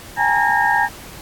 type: tone cluster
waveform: sine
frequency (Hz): 802 / 860 / 940 / 1623 / 1841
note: G5 / A5 / A#5 / G#6 / A#6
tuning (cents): +39 / -40 / +14 / -40 / -22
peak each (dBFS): -20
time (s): 0.16-0.89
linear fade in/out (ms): 50
effects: pink hiss -38 dBFS RMS until 1.21 s + AAC 64 kbps